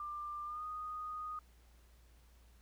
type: tone with pitch glide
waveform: sine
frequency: 1190 to 1239.1 Hz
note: D6 to D#6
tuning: +22 to -8 cents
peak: -40 dBFS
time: 0-1.39 s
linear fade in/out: 2 ms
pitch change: +70 cents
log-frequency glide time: 0.45-0.64 s
effects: added 59 Hz sine -61 dBFS peak until 2.61 s + pink hiss -70 dBFS RMS until 2.61 s